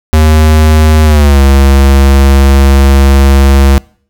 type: tone with pitch glide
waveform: square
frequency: 77.78 to 68.5 Hz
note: D#2 to C#2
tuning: 0 to -20 cents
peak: -3 dBFS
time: 0.13-3.78 s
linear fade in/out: 0 ms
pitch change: -220 cents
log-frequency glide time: 1.04-1.41 s
effects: noise-tail reverb RT60 0.5 s tail -24 dB re dry